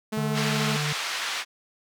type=tone; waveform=sawtooth; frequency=216.5 Hz; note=A3; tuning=28 cents flat; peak=-23 dBFS; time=0.12-0.77 s; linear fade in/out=10 ms
type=harmonic tone; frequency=148.9 Hz; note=D3; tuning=24 cents sharp; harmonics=1 / 3 / 5 / 7 / 9; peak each=-27 / -39 / -42 / -45 / -44 dBFS; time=0.17-0.93 s; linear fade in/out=5 ms
type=band-pass noise; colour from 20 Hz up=pink; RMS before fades=-30 dBFS; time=0.33-1.45 s; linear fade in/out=50 ms; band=1300 to 5200 Hz; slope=12 dB/octave
effects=none